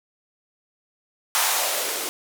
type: noise with band-pass filter sweep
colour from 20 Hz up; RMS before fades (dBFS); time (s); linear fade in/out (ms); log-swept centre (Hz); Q
violet; -24; 1.35-2.09; 0; 950 to 340; 2.6
effects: none